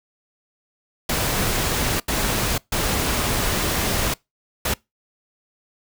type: noise bursts at uneven times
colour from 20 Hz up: pink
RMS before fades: -22 dBFS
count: 4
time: 1.09-2 / 2.08-2.58 / 2.72-4.14 / 4.65-4.74 s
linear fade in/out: 5 ms
effects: noise-tail reverb RT60 0.2 s tail -24 dB re dry